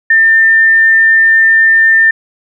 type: tone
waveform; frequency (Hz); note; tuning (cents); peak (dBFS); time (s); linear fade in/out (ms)
sine; 1798; A6; +37; -4; 0.1-2.11; 5
effects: none